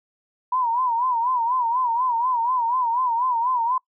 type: tone with vibrato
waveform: sine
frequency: 970 Hz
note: B5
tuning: 31 cents flat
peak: -19 dBFS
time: 0.52-3.78 s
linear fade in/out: 5 ms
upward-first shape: sine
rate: 4.1 Hz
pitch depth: 110 cents each way
effects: noise-tail reverb RT60 0.1 s tail -22 dB re dry